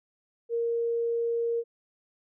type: tone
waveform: sine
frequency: 466.2 Hz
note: A#4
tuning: in tune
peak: -25 dBFS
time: 0.49-1.64 s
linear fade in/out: 50 ms
effects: none